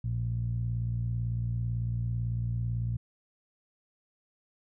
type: tone with low-pass filter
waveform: 15% pulse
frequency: 58 Hz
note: A#1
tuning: 8 cents flat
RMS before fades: -31 dBFS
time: 0.04-2.97 s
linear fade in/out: 5 ms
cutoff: 120 Hz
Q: 3.5
effects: none